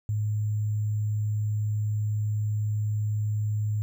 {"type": "tone with sample-and-hold", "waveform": "sine", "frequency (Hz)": 106, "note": "G#2", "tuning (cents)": 36, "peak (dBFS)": -24, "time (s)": [0.09, 3.82], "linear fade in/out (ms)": 0, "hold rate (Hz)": 7350, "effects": []}